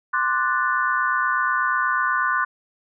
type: chord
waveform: sine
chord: D dominant seventh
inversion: third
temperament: equal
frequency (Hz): 1046.5 / 1174.7 / 1480 / 1760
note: C6 / D6 / F#6 / A6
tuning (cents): 0 / 0 / 0 / 0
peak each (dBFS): -24 / -25 / -22 / -28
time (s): 0.13-2.45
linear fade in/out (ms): 10
effects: none